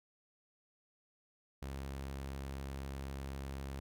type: tone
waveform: sawtooth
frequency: 68 Hz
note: C#2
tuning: 33 cents flat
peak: -37 dBFS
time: 1.62-3.8 s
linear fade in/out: 5 ms
effects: none